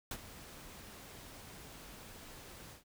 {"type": "noise with ADSR envelope", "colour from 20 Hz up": "pink", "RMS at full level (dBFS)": -39, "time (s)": [0.11, 2.84], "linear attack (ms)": 3, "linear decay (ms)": 55, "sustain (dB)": -13, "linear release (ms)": 130, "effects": []}